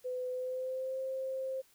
sine tone with pitch glide, 504 to 527.2 Hz, B4 to C5, +35 to +13 cents, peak -34 dBFS, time 0.04-1.62 s, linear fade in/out 20 ms, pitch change +78 cents, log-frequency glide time 0.3-1 s, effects white hiss -66 dBFS RMS until 1.74 s

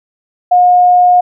sine tone, 718 Hz, F5, 48 cents sharp, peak -4 dBFS, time 0.51-1.21 s, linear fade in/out 10 ms, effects none

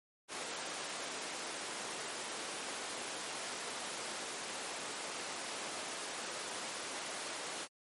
pink high-pass noise, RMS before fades -42 dBFS, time 0.28-7.68 s, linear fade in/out 50 ms, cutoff 400 Hz, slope 12 dB/octave, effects MP3 48 kbps

